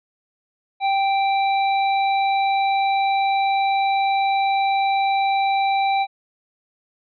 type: harmonic tone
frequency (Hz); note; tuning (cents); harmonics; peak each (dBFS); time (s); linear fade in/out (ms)
784; G5; 0; 1 / 3 / 5; -17 / -27 / -31; 0.8-6.07; 50
effects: none